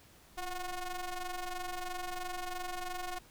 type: ring-modulated tone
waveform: sawtooth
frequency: 360.5 Hz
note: F#4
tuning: 45 cents flat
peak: -30 dBFS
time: 0.37-3.19 s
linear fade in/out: 10 ms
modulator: 372 Hz
effects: pink hiss -60 dBFS RMS until 3.3 s